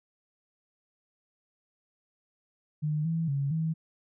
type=tone with pitch steps; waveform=sine; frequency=151.7 / 164 / 139.6 / 160.6 Hz; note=D#3 / E3 / C#3 / E3; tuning=-44 / -9 / +13 / -45 cents; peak=-26 dBFS; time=2.82-3.74 s; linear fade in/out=20 ms; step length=230 ms; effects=none